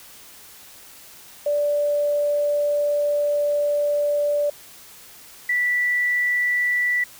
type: tone pair in turn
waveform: sine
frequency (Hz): 584 / 1964.3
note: D5 / B6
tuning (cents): -10 / -10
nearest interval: octave + major sixth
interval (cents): 2100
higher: second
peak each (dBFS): -18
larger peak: neither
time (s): 1.46-4.5 / 5.49-7.04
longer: first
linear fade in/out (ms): 5
effects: white hiss -45 dBFS RMS until 7.19 s